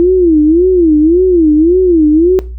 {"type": "tone with vibrato", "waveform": "sine", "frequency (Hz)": 334.9, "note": "E4", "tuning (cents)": 27, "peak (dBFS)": -4, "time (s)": [0, 2.39], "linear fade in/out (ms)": 0, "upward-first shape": "sine", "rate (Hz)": 1.8, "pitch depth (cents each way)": 190, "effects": ["noise-tail reverb RT60 0.3 s tail -18 dB re dry", "added 59 Hz sine -21 dBFS peak until 2.58 s"]}